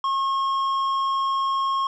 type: tone with tanh clipping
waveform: sine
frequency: 1083 Hz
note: C#6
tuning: 41 cents flat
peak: -22 dBFS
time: 0.04-1.87 s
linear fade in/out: 2 ms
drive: 8 dB
effects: none